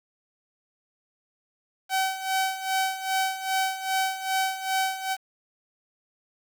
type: tone with tremolo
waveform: sawtooth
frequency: 763 Hz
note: G5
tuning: 47 cents flat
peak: -18 dBFS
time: 1.89-5.17 s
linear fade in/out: 50 ms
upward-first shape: sine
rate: 2.5 Hz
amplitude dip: 75%
effects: 8-bit